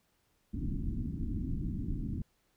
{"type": "low-pass noise", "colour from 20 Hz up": "pink", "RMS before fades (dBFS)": -35, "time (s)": [0.53, 2.22], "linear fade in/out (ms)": 5, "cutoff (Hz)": 300, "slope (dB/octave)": 48, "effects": ["pink hiss -74 dBFS RMS until 2.56 s"]}